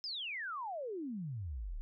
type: exponential sweep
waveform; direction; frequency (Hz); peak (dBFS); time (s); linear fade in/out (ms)
sine; down; 5274 to 31.84; -38; 0.04-1.81; 0
effects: none